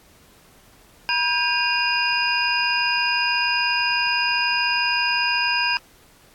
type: tone cluster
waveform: sine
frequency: 963 / 1599 / 2468 / 2782 / 4967 Hz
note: B5 / G6 / D#7 / F7 / D#8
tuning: -44 / +34 / -15 / -7 / -4 cents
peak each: -25 dBFS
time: 1.09-5.77 s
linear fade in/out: 0 ms
effects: pink hiss -53 dBFS RMS until 6.34 s + AAC 64 kbps